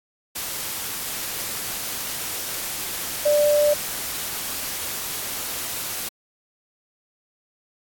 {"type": "tone in noise", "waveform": "sine", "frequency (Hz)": 590, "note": "D5", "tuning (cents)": 8, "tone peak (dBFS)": -15, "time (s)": [3.25, 3.74], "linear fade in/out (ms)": 10, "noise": "white", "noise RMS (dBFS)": -29, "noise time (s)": [0.35, 6.09], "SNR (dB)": 11, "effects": ["AAC 64 kbps"]}